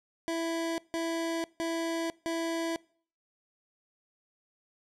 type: tone bursts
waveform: 25% pulse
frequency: 330.9 Hz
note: E4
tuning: 7 cents sharp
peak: -26 dBFS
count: 4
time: 0.28-2.76 s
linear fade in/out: 0 ms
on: 500 ms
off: 160 ms
effects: noise-tail reverb RT60 0.5 s tail -24 dB re dry + low-pass 10000 Hz 12 dB/octave